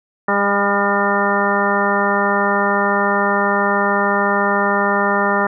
harmonic tone with a mistuned harmonic, 201.5 Hz, G3, 48 cents sharp, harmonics 1 / 2 / 3 / 4 / 5 / 6 / 7 / 9, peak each -22 / -22 / -22 / -22 / -22 / -22 / -22 / -22 dBFS, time 0.28-5.47 s, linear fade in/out 5 ms, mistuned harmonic 5, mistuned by -23 cents, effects none

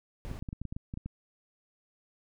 brown noise, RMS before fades -41 dBFS, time 0.25-0.39 s, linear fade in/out 0 ms
clicks, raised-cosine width 5 ms, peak -25 dBFS, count 11, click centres 0.314 / 0.425 / 0.488 / 0.529 / 0.616 / 0.653 / 0.725 / 0.765 / 0.939 / 0.974 / 1.06 s
effects none

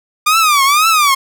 sawtooth tone with vibrato, 1200 Hz, D6, 37 cents sharp, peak -5 dBFS, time 0.26-1.15 s, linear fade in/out 10 ms, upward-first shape triangle, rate 2 Hz, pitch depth 200 cents each way, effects none

